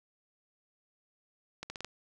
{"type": "accelerating click train", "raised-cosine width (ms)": 0.2, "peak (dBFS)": -22, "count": 5, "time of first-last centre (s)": [1.63, 1.846], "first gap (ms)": 70, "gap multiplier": 0.83, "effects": []}